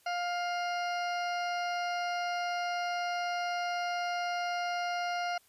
harmonic tone, 704 Hz, F5, 14 cents sharp, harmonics 1 / 2 / 3 / 4 / 6 / 7 / 8, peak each -32 / -38 / -42 / -44 / -48 / -49 / -50 dBFS, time 0.06-5.38 s, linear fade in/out 5 ms, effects white hiss -65 dBFS RMS until 5.48 s + resampled to 32000 Hz

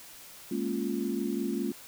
sine chord, Bb minor seventh, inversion third, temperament equal, 207.7 / 233.1 / 277.2 / 349.2 Hz, Ab3 / Bb3 / Db4 / F4, 0 / 0 / 0 / 0 cents, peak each -34 dBFS, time 0.51-1.72 s, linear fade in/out 5 ms, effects white hiss -49 dBFS RMS until 1.87 s

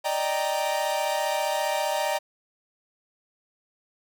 45% pulse chord, Eb major seventh, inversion third, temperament equal, 587.3 / 622.3 / 784 / 932.3 Hz, D5 / Eb5 / G5 / Bb5, 0 / 0 / 0 / 0 cents, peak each -30 dBFS, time 0.04-2.19 s, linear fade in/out 20 ms, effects none

